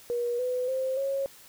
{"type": "tone with pitch steps", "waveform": "sine", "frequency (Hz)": [479.7, 501.2, 523.7, 547.2], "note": ["A#4", "B4", "C5", "C#5"], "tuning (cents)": [50, 25, 1, -23], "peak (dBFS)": -26, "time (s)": [0.1, 1.26], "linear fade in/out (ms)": 0, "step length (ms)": 290, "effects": ["white hiss -52 dBFS RMS until 1.48 s"]}